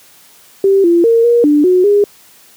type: tone with pitch steps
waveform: sine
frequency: 391.1 / 341.8 / 460.4 / 473.9 / 295.1 / 365.2 / 408.7 Hz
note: G4 / F4 / A#4 / A#4 / D4 / F#4 / G#4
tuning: -4 / -37 / -22 / +28 / +8 / -23 / -28 cents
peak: -6 dBFS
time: 0.64-2.04 s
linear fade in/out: 2 ms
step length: 200 ms
effects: white hiss -44 dBFS RMS until 2.56 s + high-pass 100 Hz 12 dB/octave